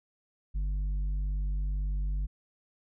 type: tone with tanh clipping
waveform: triangle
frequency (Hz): 49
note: G1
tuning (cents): 0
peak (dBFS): -29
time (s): 0.54-2.27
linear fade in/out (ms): 20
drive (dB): 10
effects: none

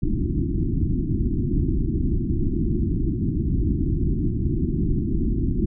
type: low-pass noise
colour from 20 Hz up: pink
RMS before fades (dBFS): -22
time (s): 0.02-5.66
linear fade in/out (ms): 10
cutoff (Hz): 360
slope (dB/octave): 96
effects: none

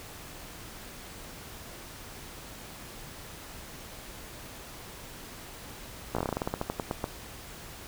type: slowing click train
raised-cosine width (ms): 1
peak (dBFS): -15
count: 17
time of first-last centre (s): 6.15-7.041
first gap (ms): 16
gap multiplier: 1.15
effects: pink hiss -45 dBFS RMS until 7.87 s

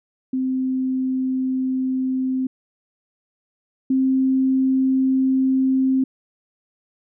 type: tone pair in turn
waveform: sine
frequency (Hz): 260 / 263.3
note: C4 / C4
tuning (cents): -11 / +11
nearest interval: unison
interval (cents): 22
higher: second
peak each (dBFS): -19 / -15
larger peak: second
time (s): 0.33-2.47 / 3.9-6.04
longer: neither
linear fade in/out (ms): 5
effects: none

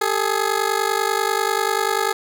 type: ring-modulated tone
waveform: 15% pulse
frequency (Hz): 420.4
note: G#4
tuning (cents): +21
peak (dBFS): -9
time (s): 0.01-2.13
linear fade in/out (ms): 5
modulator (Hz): 25.1
effects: none

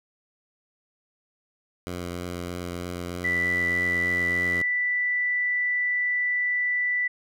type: tone with vibrato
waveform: 10% pulse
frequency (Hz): 88.2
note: F2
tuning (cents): +18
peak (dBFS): -23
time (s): 1.87-4.62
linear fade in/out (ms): 0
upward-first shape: triangle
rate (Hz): 3.2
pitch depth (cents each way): 19
type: tone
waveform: sine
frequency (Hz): 1975.5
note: B6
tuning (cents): 0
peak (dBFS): -22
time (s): 3.24-7.08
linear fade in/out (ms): 10
effects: none

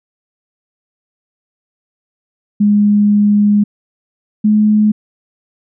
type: tone pair in turn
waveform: sine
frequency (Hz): 206.6 / 212.2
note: G#3 / G#3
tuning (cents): -9 / +38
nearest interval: unison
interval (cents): 47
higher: second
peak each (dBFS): -7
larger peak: neither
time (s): 2.6-3.64 / 4.44-4.92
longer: first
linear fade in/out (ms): 10
effects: none

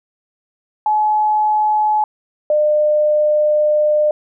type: tone pair in turn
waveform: sine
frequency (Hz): 852 / 602.5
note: G#5 / D5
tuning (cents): +44 / +44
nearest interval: tritone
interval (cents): 600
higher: first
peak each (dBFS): -12 / -11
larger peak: second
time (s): 0.86-2.04 / 2.5-4.11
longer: second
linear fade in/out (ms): 2
effects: none

